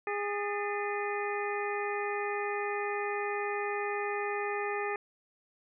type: harmonic tone with a mistuned harmonic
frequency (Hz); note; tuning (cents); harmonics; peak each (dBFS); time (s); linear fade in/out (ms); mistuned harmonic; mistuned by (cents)
410; G#4; -22; 1 / 2 / 3 / 4 / 5 / 6; -34 / -37 / -39 / -40 / -41 / -42; 0.07-4.96; 2; 4; +140
effects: none